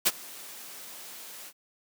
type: noise with ADSR envelope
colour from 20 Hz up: white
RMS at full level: -20 dBFS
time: 0.05-1.53 s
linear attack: 19 ms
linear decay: 37 ms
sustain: -24 dB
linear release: 59 ms
effects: high-pass 200 Hz 12 dB/octave